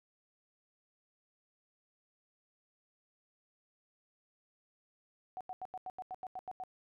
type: tone bursts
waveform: sine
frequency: 745 Hz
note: F#5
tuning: 12 cents sharp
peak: -39 dBFS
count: 11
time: 5.37-6.637 s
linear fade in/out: 0 ms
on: 37 ms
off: 86 ms
effects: none